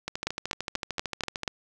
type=two click trains; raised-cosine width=0.2 ms; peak=-14 / -10 dBFS; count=19 / 6; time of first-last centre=0.08-1.433 / 0.27-1.478 s; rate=13.3 / 4.14 Hz; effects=none